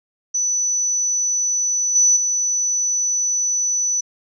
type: tone with level steps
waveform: sine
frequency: 5970 Hz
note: F#8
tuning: 15 cents sharp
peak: -17 / -11 / -17 dBFS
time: 0.34-4.01 s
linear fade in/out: 10 ms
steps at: 1.95 / 2.16 s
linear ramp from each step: 10 ms
effects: none